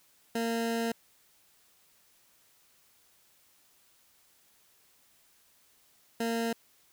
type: tone pair in turn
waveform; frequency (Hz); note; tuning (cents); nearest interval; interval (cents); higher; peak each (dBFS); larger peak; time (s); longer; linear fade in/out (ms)
20% pulse; 230 / 230; A#3 / A#3; -23 / -23; unison; 0; neither; -24; neither; 0.35-0.92 / 6.2-6.53; first; 5
effects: white hiss -65 dBFS RMS until 6.92 s